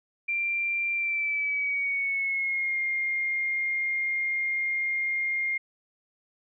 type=tone with pitch glide; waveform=sine; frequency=2368 to 2122 Hz; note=D7 to C7; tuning=+14 to +24 cents; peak=-25 dBFS; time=0.28-5.58 s; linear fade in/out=10 ms; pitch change=-190 cents; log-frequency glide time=0.93-2.79 s; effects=none